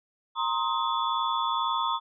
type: tone cluster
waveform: sine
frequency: 931 / 1053 / 1261 / 3447 Hz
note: A#5 / C6 / D#6 / A7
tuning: -2 / +11 / +23 / -36 cents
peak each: -29 / -29 / -31 / -34 dBFS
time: 0.35-2 s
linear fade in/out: 50 ms
effects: none